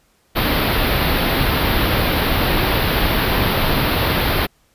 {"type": "band-stop noise", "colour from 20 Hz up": "pink", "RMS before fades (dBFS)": -17, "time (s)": [0.35, 4.47], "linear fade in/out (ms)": 20, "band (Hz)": [4500, 12000], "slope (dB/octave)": 48, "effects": ["pink hiss -59 dBFS RMS until 4.74 s", "resampled to 32000 Hz"]}